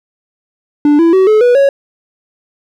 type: tone with pitch steps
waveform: triangle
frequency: 293.7 / 333.5 / 378.7 / 430 / 488.3 / 554.4 Hz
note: D4 / E4 / F#4 / A4 / B4 / C#5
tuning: 0 / +20 / +40 / -40 / -20 / 0 cents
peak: -3 dBFS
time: 0.85-1.69 s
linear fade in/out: 2 ms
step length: 140 ms
effects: none